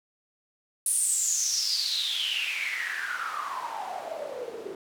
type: noise with band-pass filter sweep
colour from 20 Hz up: white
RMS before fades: -30 dBFS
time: 0.86-4.75 s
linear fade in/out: 2 ms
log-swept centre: 10000 to 380 Hz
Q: 9.4
effects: none